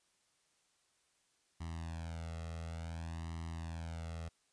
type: tone with flanger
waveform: sawtooth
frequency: 82.41 Hz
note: E2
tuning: in tune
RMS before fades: -43 dBFS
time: 1.6-4.29 s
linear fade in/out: 10 ms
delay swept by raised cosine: 1 to 1.54 ms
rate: 0.56 Hz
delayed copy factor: +0.95
effects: white hiss -75 dBFS RMS until 4.52 s + resampled to 22050 Hz